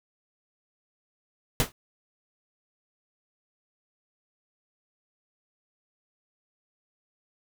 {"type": "noise with exponential decay", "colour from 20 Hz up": "pink", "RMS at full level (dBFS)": -19, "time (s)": [1.6, 1.72], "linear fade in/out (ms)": 1, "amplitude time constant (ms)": 25, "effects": []}